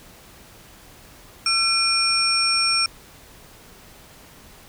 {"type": "tone cluster", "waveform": "sine", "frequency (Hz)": [1350, 2420, 5480, 8600], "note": ["E6", "D#7", "F8", "C9"], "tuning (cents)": [41, -49, -34, 47], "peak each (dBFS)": [-26, -24, -19, -28], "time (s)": [1.46, 2.86], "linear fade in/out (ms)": 2, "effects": ["pink hiss -47 dBFS RMS until 4.68 s"]}